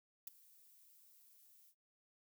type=noise with ADSR envelope; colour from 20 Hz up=violet; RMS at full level=-44 dBFS; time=0.27-1.75 s; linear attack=4 ms; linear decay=14 ms; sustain=-22 dB; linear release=72 ms; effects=noise-tail reverb RT60 0.2 s tail -26 dB re dry